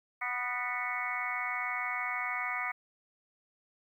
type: harmonic tone with a mistuned harmonic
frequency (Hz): 246.6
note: B3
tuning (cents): -2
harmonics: 3 / 4 / 5 / 6 / 7 / 8 / 9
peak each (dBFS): -41 / -42 / -38 / -44 / -45 / -38 / -36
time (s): 0.21-2.72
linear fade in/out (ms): 10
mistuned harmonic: 7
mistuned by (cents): +61
effects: 11-bit